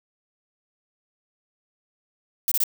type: noise bursts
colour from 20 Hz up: violet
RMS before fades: -22 dBFS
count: 3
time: 2.48-2.637 s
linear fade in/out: 0 ms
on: 35 ms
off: 26 ms
effects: none